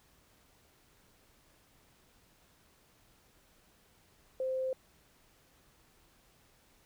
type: tone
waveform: sine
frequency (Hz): 521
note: C5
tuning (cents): -7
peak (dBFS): -31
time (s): 4.4-4.73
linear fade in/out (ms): 2
effects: pink hiss -66 dBFS RMS until 6.85 s